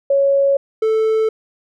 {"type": "tone pair in turn", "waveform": ["sine", "triangle"], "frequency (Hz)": [554.4, 440], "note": ["C#5", "A4"], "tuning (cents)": [0, 0], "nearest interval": "major third", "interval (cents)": 400, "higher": "first", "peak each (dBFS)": -11, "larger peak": "neither", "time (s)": [[0.1, 0.57], [0.82, 1.29]], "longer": "neither", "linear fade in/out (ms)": 5, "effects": []}